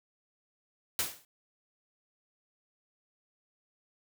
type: noise with exponential decay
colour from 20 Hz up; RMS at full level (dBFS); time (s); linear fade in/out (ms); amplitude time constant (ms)
white; -27; 0.99-1.25; 1; 56
effects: none